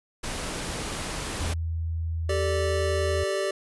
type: noise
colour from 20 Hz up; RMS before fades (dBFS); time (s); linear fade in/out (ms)
pink; -32; 0.23-1.54; 10
type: tone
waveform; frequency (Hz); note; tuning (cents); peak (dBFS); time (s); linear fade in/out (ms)
sine; 82.1; E2; -6; -26; 1.4-3.24; 10
type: chord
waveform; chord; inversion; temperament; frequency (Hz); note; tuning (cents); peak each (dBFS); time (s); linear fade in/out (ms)
square; G suspended second; none; equal with one note detuned; 389.1 / 440 / 587.3; G4 / A4 / D5; -13 / 0 / 0; -29 / -35 / -29; 2.29-3.51; 5
effects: resampled to 24000 Hz